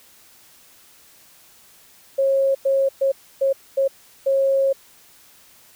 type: tone bursts at uneven times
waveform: sine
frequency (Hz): 543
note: C#5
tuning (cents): -36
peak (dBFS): -15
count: 6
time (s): 2.18-2.55 / 2.65-2.89 / 3.01-3.12 / 3.41-3.53 / 3.77-3.88 / 4.26-4.73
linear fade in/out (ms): 10
effects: white hiss -51 dBFS RMS until 5.75 s